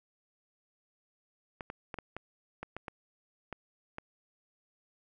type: clicks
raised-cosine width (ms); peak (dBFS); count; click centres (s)
0.5; -24; 10; 1.608 / 1.701 / 1.942 / 1.987 / 2.166 / 2.63 / 2.766 / 2.882 / 3.527 / 3.984
effects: none